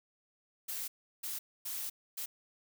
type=noise bursts at uneven times; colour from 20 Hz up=blue; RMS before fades=-39 dBFS; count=4; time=0.68-0.88 / 1.23-1.39 / 1.65-1.9 / 2.17-2.26 s; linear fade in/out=10 ms; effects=none